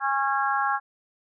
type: harmonic tone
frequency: 273.8 Hz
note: C#4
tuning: 21 cents flat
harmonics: 3 / 4 / 5 / 6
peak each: -26 / -27 / -28 / -29 dBFS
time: 0-0.8 s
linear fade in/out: 50 ms
effects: none